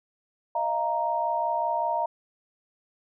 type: chord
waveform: sine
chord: Eb suspended second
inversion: none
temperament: equal with one note detuned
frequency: 622.3 / 687.6 / 932.3 Hz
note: Eb5 / F5 / Bb5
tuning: 0 / -27 / 0 cents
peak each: -31 / -29 / -26 dBFS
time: 0.55-2.06 s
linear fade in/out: 5 ms
effects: none